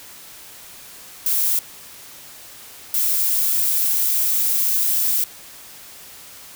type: noise bursts at uneven times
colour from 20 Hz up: violet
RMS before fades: -19 dBFS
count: 2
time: 1.26-1.59 / 2.94-5.24 s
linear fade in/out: 2 ms
effects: white hiss -41 dBFS RMS until 6.55 s